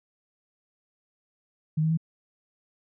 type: tone with pitch steps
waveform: sine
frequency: 155.56 / 159.01 / 162.54 Hz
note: D#3 / D#3 / E3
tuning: 0 / +38 / -24 cents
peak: -21 dBFS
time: 1.77-1.974 s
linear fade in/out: 10 ms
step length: 68 ms
effects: none